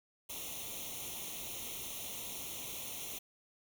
white noise with comb filter, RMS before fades -43 dBFS, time 0.29-3.19 s, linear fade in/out 10 ms, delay 0.31 ms, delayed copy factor +0.85, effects none

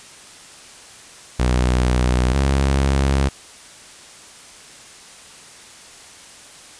sawtooth tone pair in turn, 62 / 68.17 Hz, B1 / C#2, +7 / -28 cents, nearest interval major second, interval 165 cents, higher second, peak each -11 dBFS, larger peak neither, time 1.39-2.34 / 2.34-3.29 s, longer neither, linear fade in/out 10 ms, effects white hiss -42 dBFS RMS until 6.79 s + resampled to 22050 Hz

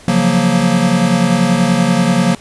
square chord, Gb major seventh, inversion second, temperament equal, 138.59 / 174.61 / 185 / 233.1 Hz, Db3 / F3 / Gb3 / Bb3, 0 / 0 / 0 / 0 cents, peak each -21 / -16 / -16 / -16 dBFS, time 0.08-2.35 s, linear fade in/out 2 ms, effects pink hiss -40 dBFS RMS until 2.4 s + resampled to 24000 Hz

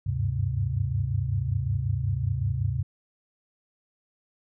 sine tone cluster, 74.7 / 95.9 / 101.3 / 130.6 Hz, D2 / G2 / G#2 / C3, +30 / -37 / -43 / -3 cents, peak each -32 / -32 / -28 / -28 dBFS, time 0.06-2.83 s, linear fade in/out 10 ms, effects none

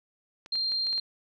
clicks, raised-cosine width 0.2 ms, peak -28 dBFS, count 6, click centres 0.461 / 0.555 / 0.72 / 0.869 / 0.929 / 0.979 s
sine tone, 4186 Hz, C8, in tune, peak -26 dBFS, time 0.52-1 s, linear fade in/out 5 ms
effects none

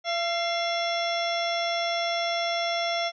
harmonic tone with a mistuned harmonic, 680 Hz, F5, 46 cents flat, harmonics 1 / 2 / 3 / 4 / 5 / 6 / 8 / 9, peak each -27 / -36 / -32 / -42 / -33 / -44 / -35 / -45 dBFS, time 0.04-3.12 s, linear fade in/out 50 ms, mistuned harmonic 3, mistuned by +54 cents, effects none

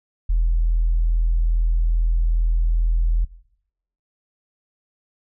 sine tone, 41.2 Hz, E1, in tune, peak -14 dBFS, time 0.29-3.25 s, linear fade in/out 10 ms, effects noise-tail reverb RT60 0.8 s tail -20 dB re dry + tanh soft clip ceiling -11 dBFS

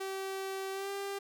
sawtooth tone with pitch glide, 385.6 to 396.9 Hz, G4 to G4, -28 to +22 cents, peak -32 dBFS, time 0-1.19 s, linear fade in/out 10 ms, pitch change +50 cents, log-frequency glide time 0.72-0.9 s, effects none

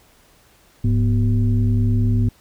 sine tone with frequency modulation, 103.83 Hz, G#2, in tune, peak -14 dBFS, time 0.84-2.29 s, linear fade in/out 5 ms, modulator 139 Hz, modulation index 0.79, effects pink hiss -54 dBFS RMS until 2.4 s

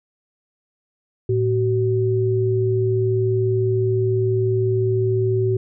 sine tone pair together, 112.5 / 378.4 Hz, A2 / F#4, +39 / +39 cents, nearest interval octave + major sixth, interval 2100 cents, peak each -19 dBFS, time 1.29-5.57 s, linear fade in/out 5 ms, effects none

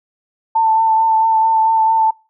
sine tone with vibrato, 890 Hz, A5, 20 cents sharp, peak -10 dBFS, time 0.55-2.11 s, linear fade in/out 10 ms, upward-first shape triangle, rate 4.5 Hz, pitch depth 23 cents each way, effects noise-tail reverb RT60 0.3 s tail -22 dB re dry

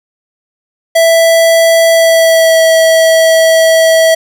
square tone with pitch glide, 660 to 649.8 Hz, E5 to E5, +2 to -25 cents, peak -5 dBFS, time 0.95-4.15 s, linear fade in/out 10 ms, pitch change -27 cents, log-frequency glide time 1.93-2.62 s, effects none

